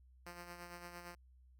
5% pulse tone with tremolo, 174.61 Hz, F3, in tune, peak -36 dBFS, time 0.26-1.15 s, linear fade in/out 5 ms, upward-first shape sine, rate 8.8 Hz, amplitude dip 50%, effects added 63 Hz sine -61 dBFS peak until 1.59 s

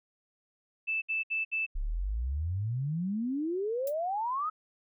sine tone bursts, 2637 Hz, E7, in tune, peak -28 dBFS, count 4, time 0.87-1.665 s, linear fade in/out 20 ms, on 150 ms, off 65 ms
sine exponential sweep, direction up, 32.01 to 1300 Hz, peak -29 dBFS, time 1.75-4.5 s, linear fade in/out 10 ms
violet noise with exponential decay, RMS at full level -36 dBFS, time 3.87-3.95 s, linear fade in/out 2 ms, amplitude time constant 16 ms
effects none

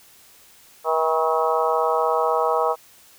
harmonic tone with a mistuned harmonic, 160.4 Hz, E3, 47 cents flat, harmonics 3 / 4 / 5 / 6 / 7 / 8, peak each -23 / -24 / -25 / -26 / -26 / -27 dBFS, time 0.84-2.76 s, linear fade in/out 50 ms, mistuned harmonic 7, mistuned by -37 cents, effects white hiss -51 dBFS RMS until 3.18 s

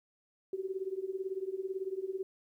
sine tone with tremolo, 381.4 Hz, G4, 47 cents flat, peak -30 dBFS, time 0.53-2.23 s, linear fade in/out 2 ms, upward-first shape triangle, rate 18 Hz, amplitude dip 95%, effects 12-bit

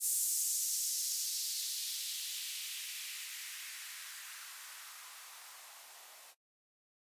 violet noise with band-pass filter sweep, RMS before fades -40 dBFS, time 0-6.35 s, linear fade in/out 50 ms, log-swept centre 8300 to 650 Hz, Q 1.7, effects noise-tail reverb RT60 0.1 s tail -17 dB re dry + resampled to 32000 Hz

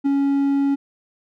triangle tone with ADSR envelope, 278.5 Hz, C#4, 8 cents sharp, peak -12 dBFS, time 0.04-0.76 s, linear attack 23 ms, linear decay 4 ms, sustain -2 dB, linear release 22 ms, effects none

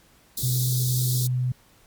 white band-stop noise, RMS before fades -29 dBFS, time 0.37-1.27 s, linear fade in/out 5 ms, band 470 to 3500 Hz, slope 96 dB/octave
sine tone, 126 Hz, B2, 35 cents sharp, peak -21 dBFS, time 0.43-1.52 s, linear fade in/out 5 ms
effects pink hiss -57 dBFS RMS until 1.86 s + MP3 96 kbps

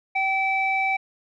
square tone with low-pass filter, 771 Hz, G5, 29 cents flat, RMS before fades -23 dBFS, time 0.15-0.97 s, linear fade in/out 10 ms, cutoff 2100 Hz, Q 8.9, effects none

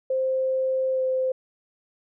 sine tone with pitch glide, 523.3 to 518.8 Hz, C5 to C5, 0 to -15 cents, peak -21 dBFS, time 0.1-1.32 s, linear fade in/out 5 ms, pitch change -15 cents, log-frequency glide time 0.92-1.02 s, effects none

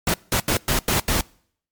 pink noise bursts at uneven times, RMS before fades -20 dBFS, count 6, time 0.07-0.14 / 0.32-0.4 / 0.48-0.57 / 0.68-0.79 / 0.88-1 / 1.08-1.21 s, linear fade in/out 2 ms, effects noise-tail reverb RT60 0.6 s tail -25 dB re dry + MP3 96 kbps

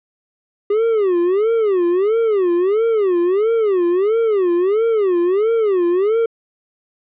triangle tone with vibrato, 398.4 Hz, G4, 28 cents sharp, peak -11 dBFS, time 0.7-6.26 s, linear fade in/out 5 ms, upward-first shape sine, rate 1.5 Hz, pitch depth 250 cents each way, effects resampled to 8000 Hz

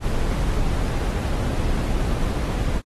brown noise, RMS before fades -22 dBFS, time 0-2.82 s, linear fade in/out 50 ms, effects AAC 32 kbps

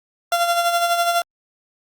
30% pulse tone with tremolo, 689 Hz, F5, 24 cents flat, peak -12 dBFS, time 0.32-1.22 s, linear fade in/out 2 ms, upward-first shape sine, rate 12 Hz, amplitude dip 50%, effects Opus 48 kbps

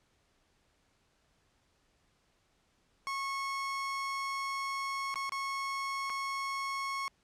30% pulse tone with dropouts, 1095 Hz, C#6, 22 cents flat, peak -31 dBFS, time 3.07-7.08 s, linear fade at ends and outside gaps 0 ms, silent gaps 5.142-5.157 / 5.294-5.321 / 6.097-6.101 s, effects pink hiss -72 dBFS RMS until 7.23 s + low-pass 8000 Hz 12 dB/octave

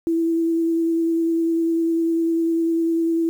sine tone with vibrato, 330.7 Hz, E4, 6 cents sharp, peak -17 dBFS, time 0.07-3.29 s, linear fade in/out 0 ms, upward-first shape sine, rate 10 Hz, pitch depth 14 cents each way, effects 8-bit

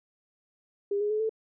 sine tone with pitch steps, 403.7 / 415.8 / 428.2 / 441 Hz, G#4 / G#4 / A4 / A4, -49 / +2 / -47 / +4 cents, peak -25 dBFS, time 0.91-1.294 s, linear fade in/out 5 ms, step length 96 ms, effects none

